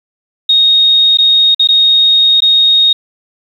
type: tone with dropouts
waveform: sine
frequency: 3729 Hz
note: A#7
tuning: in tune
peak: -5 dBFS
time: 0.49-2.93 s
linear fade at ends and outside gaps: 5 ms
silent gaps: 1.173-1.185 / 1.547-1.594 / 1.674-1.687 / 2.405-2.42 s
effects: 7-bit